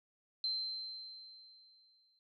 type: tone with exponential decay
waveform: sine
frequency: 4109 Hz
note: C8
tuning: 32 cents flat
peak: -32 dBFS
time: 0.44-2.19 s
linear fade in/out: 1 ms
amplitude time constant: 380 ms
effects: none